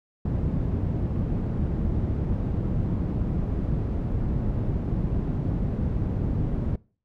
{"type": "low-pass noise", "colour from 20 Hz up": "white", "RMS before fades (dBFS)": -26, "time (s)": [0.25, 6.76], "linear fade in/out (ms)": 5, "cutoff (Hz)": 160, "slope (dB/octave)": 12, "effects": ["noise-tail reverb RT60 0.4 s tail -23 dB re dry"]}